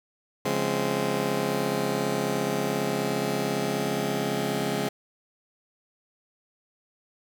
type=chord; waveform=15% pulse; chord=Db major seventh; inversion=none; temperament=just; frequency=138.59 / 173.24 / 207.9 / 259.9 Hz; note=Db3 / F3 / Ab3 / C4; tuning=0 / -14 / +2 / -11 cents; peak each=-25 / -26 / -23 / -26 dBFS; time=0.45-4.89 s; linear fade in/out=5 ms; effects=none